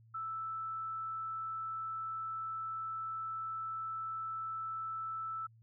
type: tone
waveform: sine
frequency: 1318.5 Hz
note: E6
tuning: in tune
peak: -37 dBFS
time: 0.14-5.47 s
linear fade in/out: 10 ms
effects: added 113 Hz sine -59 dBFS peak until 5.62 s